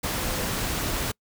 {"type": "tone in noise", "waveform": "sine", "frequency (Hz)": 513, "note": "C5", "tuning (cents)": -34, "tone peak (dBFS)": -38, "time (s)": [0.16, 0.45], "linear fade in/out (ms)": 10, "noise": "pink", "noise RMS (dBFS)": -28, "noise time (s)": [0.03, 1.12], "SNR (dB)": -13, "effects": ["noise-tail reverb RT60 0.1 s tail -26 dB re dry"]}